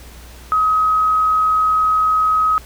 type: tone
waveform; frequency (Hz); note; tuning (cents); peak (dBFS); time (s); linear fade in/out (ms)
sine; 1268; D#6; +32; -12; 0.52-2.58; 0
effects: added 60 Hz sine -38 dBFS peak until 2.65 s + pink hiss -42 dBFS RMS until 2.65 s